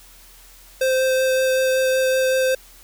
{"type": "tone with vibrato", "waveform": "square", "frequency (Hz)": 521, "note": "C5", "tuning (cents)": -7, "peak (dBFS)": -17, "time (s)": [0.81, 2.55], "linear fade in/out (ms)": 5, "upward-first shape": "sine", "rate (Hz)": 5.3, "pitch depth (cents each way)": 9, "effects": ["added 40 Hz sine -49 dBFS peak until 2.83 s", "white hiss -48 dBFS RMS until 2.83 s"]}